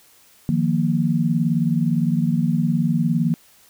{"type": "chord", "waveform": "sine", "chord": "Eb suspended second", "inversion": "none", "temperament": "just", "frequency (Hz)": [155.56, 175.01, 233.3], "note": ["Eb3", "F3", "Bb3"], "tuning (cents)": [0, 4, 2], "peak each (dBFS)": -21, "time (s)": [0.49, 3.34], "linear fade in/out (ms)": 0, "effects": ["white hiss -53 dBFS RMS until 3.69 s"]}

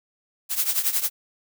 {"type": "noise with tremolo", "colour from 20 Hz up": "blue", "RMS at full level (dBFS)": -20, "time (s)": [0.49, 1.1], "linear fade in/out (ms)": 50, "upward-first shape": "triangle", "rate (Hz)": 11, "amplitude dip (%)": 85, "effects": []}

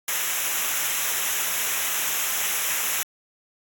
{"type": "noise with comb filter", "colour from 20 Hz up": "white", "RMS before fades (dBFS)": -25, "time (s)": [0.08, 3.03], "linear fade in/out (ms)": 2, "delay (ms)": 0.22, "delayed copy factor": -0.75, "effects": ["AAC 64 kbps"]}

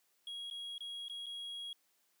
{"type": "tone with dropouts", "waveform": "triangle", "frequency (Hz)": 3300, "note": "G#7", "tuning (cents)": -12, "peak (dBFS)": -40, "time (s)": [0.27, 1.73], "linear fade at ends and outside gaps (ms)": 2, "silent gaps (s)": [[0.501, 0.51], [0.781, 0.806], [1.083, 1.097], [1.26, 1.265]], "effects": ["white hiss -75 dBFS RMS until 2.2 s", "high-pass 200 Hz 12 dB/octave"]}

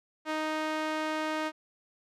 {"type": "tone with band-pass filter", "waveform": "sawtooth", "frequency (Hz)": 311.1, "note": "D#4", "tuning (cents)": 0, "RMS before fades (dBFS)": -32, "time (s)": [0.25, 1.52], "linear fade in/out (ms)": 50, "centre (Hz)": 1300, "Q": 0.58, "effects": []}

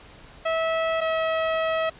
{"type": "tone pair in turn", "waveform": "sawtooth", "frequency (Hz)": [650, 644.8], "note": ["E5", "E5"], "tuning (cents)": [-24, -38], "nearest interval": "unison", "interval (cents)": 14, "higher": "first", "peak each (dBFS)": -18, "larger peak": "neither", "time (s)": [[0.45, 1.01], [1.01, 1.9]], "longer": "second", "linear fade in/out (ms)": 10, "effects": ["pink hiss -48 dBFS RMS until 1.99 s", "resampled to 8000 Hz"]}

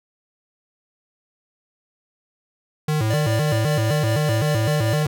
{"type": "tone with vibrato", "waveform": "square", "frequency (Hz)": 129.4, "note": "C3", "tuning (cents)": -19, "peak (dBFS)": -19, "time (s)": [2.88, 5.07], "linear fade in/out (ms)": 5, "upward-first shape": "square", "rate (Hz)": 3.9, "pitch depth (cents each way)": 290}
{"type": "tone with tremolo", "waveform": "square", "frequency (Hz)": 587.3, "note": "D5", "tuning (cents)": 0, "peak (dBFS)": -24, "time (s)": [3.1, 5.03], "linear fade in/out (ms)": 5, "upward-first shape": "sine", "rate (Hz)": 5.1, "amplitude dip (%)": 40}
{"effects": []}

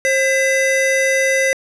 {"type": "tone pair together", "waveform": "square", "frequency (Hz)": [533.5, 2013], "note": ["C5", "B6"], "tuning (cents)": [34, 33], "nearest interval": "octave + major seventh", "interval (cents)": 2299, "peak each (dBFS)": [-17, -17], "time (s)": [0.05, 1.53], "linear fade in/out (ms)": 0, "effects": ["low-pass 10000 Hz 12 dB/octave"]}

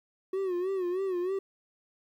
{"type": "tone with vibrato", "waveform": "triangle", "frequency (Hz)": 370, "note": "F#4", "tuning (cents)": 0, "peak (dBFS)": -26, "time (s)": [0.33, 1.39], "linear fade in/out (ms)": 5, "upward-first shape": "sine", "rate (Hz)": 3.2, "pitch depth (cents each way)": 95, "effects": ["11-bit"]}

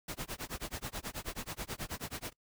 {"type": "noise with tremolo", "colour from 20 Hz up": "pink", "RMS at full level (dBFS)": -38, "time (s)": [0.08, 2.33], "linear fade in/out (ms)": 5, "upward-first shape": "sine", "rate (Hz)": 9.3, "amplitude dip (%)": 100, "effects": ["noise-tail reverb RT60 0.1 s tail -22 dB re dry"]}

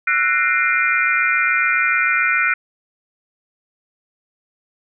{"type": "tone cluster", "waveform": "sine", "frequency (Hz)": [1348, 1475, 1844, 2093, 2397], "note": ["E6", "F#6", "A#6", "C7", "D7"], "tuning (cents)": [38, -6, -19, 0, 35], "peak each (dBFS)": [-22, -19, -24, -21, -20], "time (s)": [0.07, 2.54], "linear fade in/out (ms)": 5, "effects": []}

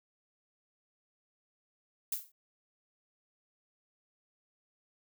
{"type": "noise with exponential decay", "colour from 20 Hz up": "violet", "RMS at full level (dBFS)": -30, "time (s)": [2.12, 2.32], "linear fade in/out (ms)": 5, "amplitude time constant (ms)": 42, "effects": []}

